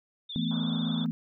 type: tone with vibrato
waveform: sine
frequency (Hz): 3520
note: A7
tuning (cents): 0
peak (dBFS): -36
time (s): 0.29-1.05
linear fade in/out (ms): 10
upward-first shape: square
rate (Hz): 16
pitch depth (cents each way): 41
type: chord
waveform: sine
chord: E suspended fourth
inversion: none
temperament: just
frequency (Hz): 164.81 / 219.8 / 247.2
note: E3 / A3 / B3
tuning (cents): 0 / -2 / +2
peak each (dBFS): -31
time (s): 0.36-1.11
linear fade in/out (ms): 0
type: band-pass noise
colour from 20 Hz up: white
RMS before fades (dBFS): -46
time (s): 0.51-1.06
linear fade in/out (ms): 0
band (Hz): 170 to 1500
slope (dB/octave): 96
effects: none